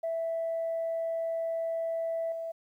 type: tone with level steps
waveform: sine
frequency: 659.3 Hz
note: E5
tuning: in tune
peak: -28 / -33 dBFS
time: 0.03-2.52 s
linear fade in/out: 10 ms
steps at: 2.32 s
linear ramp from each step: 2 ms
effects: tanh soft clip ceiling -25 dBFS + 11-bit